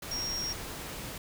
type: tone in noise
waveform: sine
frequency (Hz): 5588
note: F8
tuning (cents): 0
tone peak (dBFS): -32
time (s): 0.11-0.53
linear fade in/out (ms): 5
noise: pink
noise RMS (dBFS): -40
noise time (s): 0.02-1.18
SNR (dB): +5
effects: none